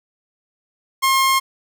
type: tone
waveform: sawtooth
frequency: 1069 Hz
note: C6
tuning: 37 cents sharp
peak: -10 dBFS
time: 1.02-1.4 s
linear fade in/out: 20 ms
effects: none